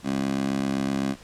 15% pulse tone with high-pass filter, 67.8 Hz, C#2, 38 cents flat, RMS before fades -26 dBFS, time 0.03-1.16 s, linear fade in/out 50 ms, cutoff 230 Hz, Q 2.2, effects pink hiss -49 dBFS RMS until 1.23 s + low-pass 9000 Hz 12 dB/octave

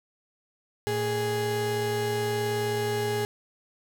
35% pulse tone pair together, 113.55 / 415.3 Hz, A#2 / G#4, -45 / 0 cents, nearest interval octave + minor seventh, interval 2245 cents, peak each -30 / -25 dBFS, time 0.87-3.25 s, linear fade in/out 0 ms, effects none

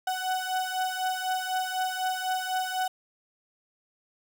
35% pulse beating tone pair, 744 / 748 Hz, F#5 / F#5, +9 / +19 cents, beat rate 4 Hz, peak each -28 / -30 dBFS, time 0.07-2.88 s, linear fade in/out 5 ms, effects none

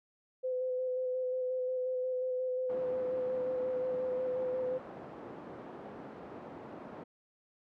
sine tone with vibrato, 509 Hz, C5, 48 cents flat, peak -31 dBFS, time 0.43-4.79 s, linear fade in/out 20 ms, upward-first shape square, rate 5.6 Hz, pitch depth 13 cents each way
pink band-pass noise, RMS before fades -47 dBFS, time 2.69-7.04 s, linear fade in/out 10 ms, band 230 to 860 Hz, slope 12 dB/octave
effects none

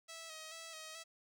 5% pulse tone with vibrato, 643 Hz, E5, 43 cents flat, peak -36 dBFS, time 0.08-1.04 s, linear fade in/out 20 ms, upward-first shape square, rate 2.3 Hz, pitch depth 32 cents each way, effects none

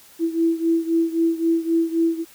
sine beating tone pair, 329.6 / 333.4 Hz, E4 / E4, 0 / +20 cents, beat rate 3.8 Hz, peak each -19 / -22 dBFS, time 0.19-2.25 s, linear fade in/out 50 ms, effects white hiss -49 dBFS RMS until 2.34 s

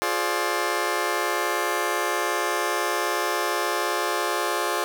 15% pulse chord, D half-diminished seventh, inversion first, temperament just, 352.4 / 422.9 / 528.6 / 587.3 Hz, F4 / Ab4 / C5 / D5, +16 / +31 / +18 / 0 cents, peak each -22 / -22 / -25 / -23 dBFS, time 0.02-4.84 s, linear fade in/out 0 ms, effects none

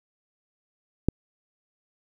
click, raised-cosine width 3 ms, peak -7 dBFS, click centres 1.086 s, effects 8-bit

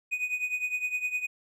triangle tone with tremolo, 2488 Hz, D#7, 1 cent flat, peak -23 dBFS, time 0.11-1.27 s, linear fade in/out 20 ms, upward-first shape triangle, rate 9.8 Hz, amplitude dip 85%, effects none

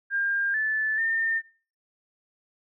sine tone with pitch steps, 1604 / 1746 / 1811 Hz, G6 / A6 / A6, +39 / -14 / +49 cents, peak -23 dBFS, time 0.1-1.42 s, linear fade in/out 50 ms, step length 440 ms, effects noise-tail reverb RT60 0.4 s tail -20 dB re dry

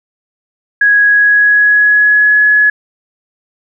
sine tone with pitch glide, 1661.2 to 1693.2 Hz, G#6 to G#6, 0 to +33 cents, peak -5 dBFS, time 0.81-2.7 s, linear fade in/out 5 ms, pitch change +33 cents, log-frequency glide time 1.02-2.4 s, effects none

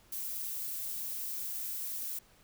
violet noise, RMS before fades -38 dBFS, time 0.12-2.19 s, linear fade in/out 5 ms, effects pink hiss -63 dBFS RMS until 2.43 s

